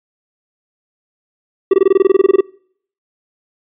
triangle tone bursts, 385 Hz, G4, 31 cents flat, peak -3 dBFS, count 15, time 1.71-2.408 s, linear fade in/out 5 ms, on 26 ms, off 22 ms, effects noise-tail reverb RT60 0.6 s tail -26 dB re dry + resampled to 8000 Hz

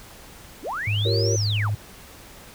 sine linear two-way sweep, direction up then down, 159.6 to 6190 to 399.5 Hz, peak -26 dBFS, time 0.62-1.71 s, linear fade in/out 50 ms, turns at 1.36 s
sine tone with vibrato, 104.6 Hz, G#2, 13 cents sharp, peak -21 dBFS, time 0.87-1.75 s, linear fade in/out 5 ms, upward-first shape sine, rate 16 Hz, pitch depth 12 cents each way
sine chord, G half-diminished seventh, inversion third, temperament equal with one note detuned, 345.8 / 392 / 466.2 / 554.4 Hz, F4 / G4 / Bb4 / Db5, -17 / 0 / 0 / 0 cents, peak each -30 / -28 / -26 / -30 dBFS, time 1.05-1.36 s, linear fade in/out 5 ms
effects pink hiss -45 dBFS RMS until 2.54 s

